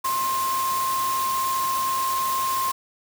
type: tone in noise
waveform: sine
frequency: 1058 Hz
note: C6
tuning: 19 cents sharp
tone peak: -22 dBFS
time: 0.04-2.72 s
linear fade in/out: 10 ms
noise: white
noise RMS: -31 dBFS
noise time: 0.04-2.72 s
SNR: +6 dB
effects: none